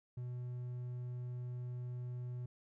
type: tone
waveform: triangle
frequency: 123.47 Hz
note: B2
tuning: in tune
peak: -38 dBFS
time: 0.17-2.46 s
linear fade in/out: 5 ms
effects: none